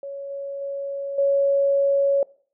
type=tone with level steps; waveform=sine; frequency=557 Hz; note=C#5; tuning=8 cents sharp; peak=-30 / -28 / -26 / -16 dBFS; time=0.03-2.23 s; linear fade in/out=2 ms; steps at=0.3 / 0.61 / 1.18 s; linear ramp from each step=5 ms; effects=noise-tail reverb RT60 0.5 s tail -22 dB re dry